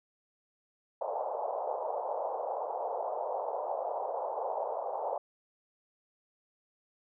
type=band-pass noise; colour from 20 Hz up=pink; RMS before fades=-35 dBFS; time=1.01-5.18 s; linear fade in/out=5 ms; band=500 to 920 Hz; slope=48 dB/octave; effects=none